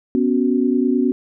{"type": "chord", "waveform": "sine", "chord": "B suspended second", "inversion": "none", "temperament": "equal with one note detuned", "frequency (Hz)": [247.7, 277.2, 370], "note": ["B3", "C#4", "F#4"], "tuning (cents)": [5, 0, 0], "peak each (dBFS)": [-17, -19, -21], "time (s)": [0.15, 1.12], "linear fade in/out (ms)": 0, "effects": []}